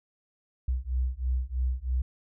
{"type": "beating tone pair", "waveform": "sine", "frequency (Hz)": [61.74, 64.84], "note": ["B1", "C2"], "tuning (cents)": [0, -15], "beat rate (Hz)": 3.1, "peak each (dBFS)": -29, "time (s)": [0.68, 2.02], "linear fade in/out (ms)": 5, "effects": []}